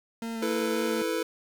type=tone with vibrato; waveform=40% pulse; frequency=226.8 Hz; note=A#3; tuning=47 cents flat; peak=-31 dBFS; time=0.22-1.02 s; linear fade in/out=2 ms; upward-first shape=square; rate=3.7 Hz; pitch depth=12 cents each way
type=chord; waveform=square; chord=E suspended fourth; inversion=none; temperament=just; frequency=329.6 / 439.5 / 494.4 Hz; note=E4 / A4 / B4; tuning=0 / -2 / +2 cents; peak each=-32 dBFS; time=0.42-1.23 s; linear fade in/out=5 ms
effects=10-bit